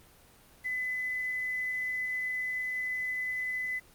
sine tone with quantisation, 2010 Hz, B6, 30 cents sharp, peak -30 dBFS, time 0.64-3.8 s, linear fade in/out 20 ms, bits 9, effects pink hiss -58 dBFS RMS until 3.94 s + Opus 24 kbps

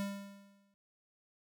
square tone with exponential decay, 199.3 Hz, G3, 29 cents sharp, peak -34 dBFS, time 0-0.74 s, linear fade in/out 0 ms, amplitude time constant 160 ms, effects none

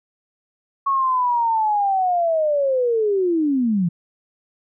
sine linear sweep, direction down, 1108.7 to 163.4 Hz, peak -16 dBFS, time 0.86-3.89 s, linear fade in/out 10 ms, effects none

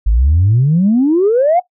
sine exponential sweep, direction up, 49 to 740 Hz, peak -7 dBFS, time 0.06-1.6 s, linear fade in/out 10 ms, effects noise-tail reverb RT60 0.1 s tail -17 dB re dry + tanh soft clip ceiling -4 dBFS

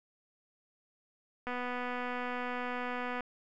click train, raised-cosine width 0.5 ms, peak -23 dBFS, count 430, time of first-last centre 1.47-3.207 s, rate 247 Hz, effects none

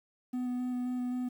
triangle tone with vibrato, 249 Hz, B3, 14 cents sharp, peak -29 dBFS, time 0.33-1.29 s, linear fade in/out 10 ms, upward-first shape square, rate 3.8 Hz, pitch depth 10 cents each way, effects 10-bit

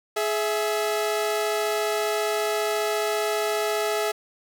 sawtooth tone pair together, 421.3 / 659.3 Hz, G#4 / E5, +25 / 0 cents, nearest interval minor sixth, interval 775 cents, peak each -21 / -23 dBFS, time 0.16-4.12 s, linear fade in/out 10 ms, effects none

